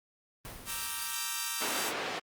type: noise with exponential decay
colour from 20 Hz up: pink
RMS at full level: -42 dBFS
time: 0.45-1.7 s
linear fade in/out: 0 ms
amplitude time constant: 270 ms
type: chord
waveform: 5% pulse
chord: E half-diminished seventh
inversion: second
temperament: equal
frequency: 932.3 / 1174.7 / 1318.5 / 1568 Hz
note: Bb5 / D6 / E6 / G6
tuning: 0 / 0 / 0 / 0 cents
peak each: -27 dBFS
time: 0.65-1.93 s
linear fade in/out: 50 ms
type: band-pass noise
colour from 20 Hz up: pink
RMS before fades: -36 dBFS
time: 1.6-2.2 s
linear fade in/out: 20 ms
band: 380 to 3700 Hz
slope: 12 dB/octave
effects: Opus 32 kbps